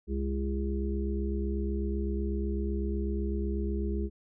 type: harmonic tone with a mistuned harmonic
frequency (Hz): 68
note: C#2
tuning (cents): -33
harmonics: 1 / 3 / 5 / 6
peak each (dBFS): -30 / -35 / -37 / -38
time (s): 0.07-4.1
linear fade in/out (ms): 50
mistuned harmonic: 1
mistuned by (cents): -38
effects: none